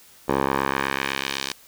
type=tone with band-pass filter sweep; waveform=10% pulse; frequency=68 Hz; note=C#2; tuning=33 cents flat; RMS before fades=-25 dBFS; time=0.28-1.53 s; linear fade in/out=10 ms; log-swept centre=660 to 4700 Hz; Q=1.1; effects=white hiss -51 dBFS RMS until 1.67 s